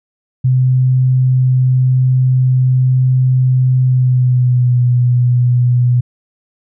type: tone with pitch glide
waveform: sine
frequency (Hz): 128.5 to 123.12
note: C3 to B2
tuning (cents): -31 to -5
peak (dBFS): -8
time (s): 0.44-6.01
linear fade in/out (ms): 10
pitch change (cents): -74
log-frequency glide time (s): 3.79-4.81
effects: none